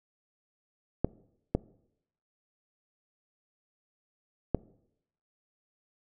clicks, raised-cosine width 2 ms, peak -11 dBFS, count 3, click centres 1.046 / 1.55 / 4.547 s, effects noise-tail reverb RT60 0.8 s tail -22 dB re dry

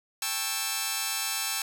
5% pulse chord, A dominant seventh, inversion third, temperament just, 792 / 880 / 1100 / 1320 Hz, G5 / A5 / C#6 / E6, +18 / 0 / -14 / +2 cents, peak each -23 / -24 / -25 / -23 dBFS, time 0.22-1.62 s, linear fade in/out 2 ms, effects none

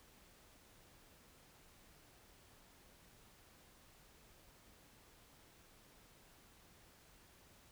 silence, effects pink hiss -65 dBFS RMS until 7.71 s

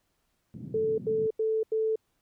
pink band-pass noise, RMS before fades -41 dBFS, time 0.54-1.27 s, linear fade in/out 0 ms, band 130 to 260 Hz, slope 24 dB/octave
sine tone bursts, 440 Hz, A4, in tune, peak -24 dBFS, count 4, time 0.74-1.958 s, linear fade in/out 5 ms, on 240 ms, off 86 ms
effects pink hiss -75 dBFS RMS until 2.21 s

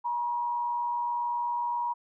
sine tone with frequency modulation, 957 Hz, A#5, 45 cents sharp, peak -27 dBFS, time 0.04-1.94 s, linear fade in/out 20 ms, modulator 92.4 Hz, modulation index 0.4, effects none

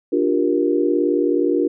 sine chord, G minor seventh, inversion second, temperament just, 294 / 352.8 / 392 / 470.4 Hz, D4 / F4 / G4 / Bb4, +2 / +18 / 0 / +16 cents, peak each -20 / -19 / -23 / -22 dBFS, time 0.12-1.68 s, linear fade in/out 10 ms, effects none

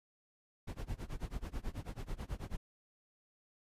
brown noise with tremolo, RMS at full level -38 dBFS, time 0.67-2.57 s, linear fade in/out 10 ms, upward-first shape sine, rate 9.2 Hz, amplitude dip 95%, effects resampled to 32000 Hz

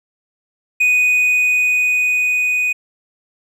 triangle tone with level ramp, 2486 Hz, D#7, 2 cents flat, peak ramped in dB -9 to -13 dBFS, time 0.8-2.73 s, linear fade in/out 10 ms, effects none

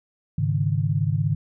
sine chord, Ab suspended fourth, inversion none, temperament equal, 103.83 / 138.59 / 155.56 Hz, Ab2 / Db3 / Eb3, 0 / 0 / 0 cents, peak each -24 dBFS, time 0.38-1.35 s, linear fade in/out 5 ms, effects none

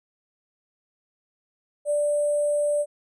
sine tone with sample-and-hold, 588 Hz, D5, 2 cents sharp, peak -20 dBFS, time 1.85-2.86 s, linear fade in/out 50 ms, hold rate 8820 Hz, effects resampled to 22050 Hz

